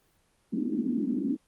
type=band-pass noise; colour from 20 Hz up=white; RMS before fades=-29 dBFS; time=0.52-1.37 s; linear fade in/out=20 ms; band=220 to 290 Hz; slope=48 dB/octave; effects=pink hiss -68 dBFS RMS until 1.47 s + Opus 24 kbps